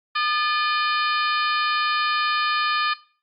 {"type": "harmonic tone with a mistuned harmonic", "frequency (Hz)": 607, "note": "D#5", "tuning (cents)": -43, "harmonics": [2, 3, 4, 5, 6, 7, 8], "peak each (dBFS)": [-23, -27, -29, -31, -33, -34, -35], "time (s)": [0.15, 2.94], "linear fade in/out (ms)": 10, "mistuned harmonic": 3, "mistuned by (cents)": -82, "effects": ["noise-tail reverb RT60 0.4 s tail -17 dB re dry", "Opus 48 kbps"]}